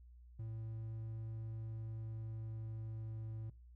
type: tone with pitch glide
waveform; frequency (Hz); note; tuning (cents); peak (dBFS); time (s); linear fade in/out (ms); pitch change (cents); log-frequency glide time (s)
triangle; 111.5 to 110.6; A2 to A2; +23 to +9; -40; 0.39-3.5; 5; -14; 1.46-3.35
effects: noise-tail reverb RT60 0.4 s tail -23 dB re dry + added 60 Hz sine -56 dBFS peak until 3.75 s